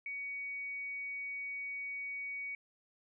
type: tone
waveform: sine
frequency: 2250 Hz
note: C#7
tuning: 25 cents sharp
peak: -38 dBFS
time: 0.06-2.55 s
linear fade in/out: 2 ms
effects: none